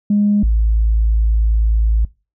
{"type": "tone pair in turn", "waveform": "sine", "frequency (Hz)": [206, 54.72], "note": ["G#3", "A1"], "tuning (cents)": [-14, -9], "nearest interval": "octave + major seventh", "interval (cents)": 2295, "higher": "first", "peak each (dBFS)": -10, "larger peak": "neither", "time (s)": [[0.1, 0.43], [0.43, 2.05]], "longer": "second", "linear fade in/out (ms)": 5, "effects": ["noise-tail reverb RT60 0.3 s tail -23 dB re dry", "tanh soft clip ceiling -6 dBFS"]}